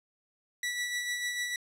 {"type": "tone with tremolo", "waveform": "sawtooth", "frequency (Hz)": 1953, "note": "B6", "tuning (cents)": -20, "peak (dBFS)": -26, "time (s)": [0.63, 1.56], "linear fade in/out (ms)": 2, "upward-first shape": "sine", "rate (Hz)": 6.7, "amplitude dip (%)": 40, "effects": ["low-pass 11000 Hz 12 dB/octave"]}